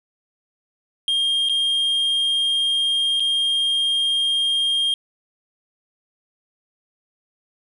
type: tone with dropouts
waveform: triangle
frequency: 3218 Hz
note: G7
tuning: 45 cents sharp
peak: -16 dBFS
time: 1.08-4.94 s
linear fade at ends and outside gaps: 1 ms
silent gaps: 1.488-1.495 / 3.198-3.203 s
effects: resampled to 24000 Hz + 9-bit